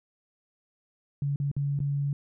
sine tone with dropouts, 141.7 Hz, C#3, 38 cents sharp, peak -25 dBFS, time 1.22-2.13 s, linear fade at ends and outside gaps 2 ms, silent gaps 1.36-1.4 / 1.515-1.565 / 1.791-1.802 s, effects none

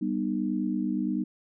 sine chord, G augmented, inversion none, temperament just, 196 / 245 / 306.2 Hz, G3 / B3 / D#4, 0 / -14 / -28 cents, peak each -30 dBFS, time 0.01-1.24 s, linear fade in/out 10 ms, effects none

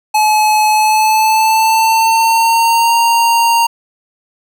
square tone with pitch glide, 856 to 928.1 Hz, A5 to A#5, -48 to -8 cents, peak -9 dBFS, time 0.14-3.67 s, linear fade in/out 10 ms, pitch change +140 cents, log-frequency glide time 0.7-2.94 s, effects none

